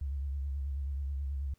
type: tone with vibrato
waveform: sine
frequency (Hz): 69.3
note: C#2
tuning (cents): 0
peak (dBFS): -32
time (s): 0.01-1.54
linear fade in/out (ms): 5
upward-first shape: sine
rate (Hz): 9.3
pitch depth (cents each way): 66
effects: pink hiss -73 dBFS RMS until 1.58 s